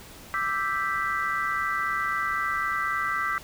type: chord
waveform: sine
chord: E minor seventh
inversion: third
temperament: equal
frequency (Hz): 1174.7 / 1318.5 / 1568 / 1975.5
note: D6 / E6 / G6 / B6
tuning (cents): 0 / 0 / 0 / 0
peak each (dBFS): -30 / -30 / -31 / -30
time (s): 0.34-3.38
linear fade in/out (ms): 0
effects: pink hiss -46 dBFS RMS until 3.43 s